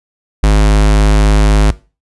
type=tone; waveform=square; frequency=51.9 Hz; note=G#1; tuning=in tune; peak=-6 dBFS; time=0.43-1.71 s; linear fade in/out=5 ms; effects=noise-tail reverb RT60 0.3 s tail -18 dB re dry + resampled to 24000 Hz